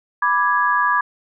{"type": "chord", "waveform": "sine", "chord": "G# diminished", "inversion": "first", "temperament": "equal", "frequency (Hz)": [987.8, 1174.7, 1661.2], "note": ["B5", "D6", "G#6"], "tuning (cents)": [0, 0, 0], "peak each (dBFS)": -19, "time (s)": [0.22, 1.01], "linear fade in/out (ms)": 5, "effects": []}